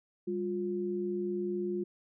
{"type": "tone pair together", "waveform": "sine", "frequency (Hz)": [199.01, 354.6], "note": ["G3", "F4"], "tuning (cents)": [26, 26], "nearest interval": "minor seventh", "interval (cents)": 1000, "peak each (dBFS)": [-36, -32], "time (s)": [0.27, 1.84], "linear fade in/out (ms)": 10, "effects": []}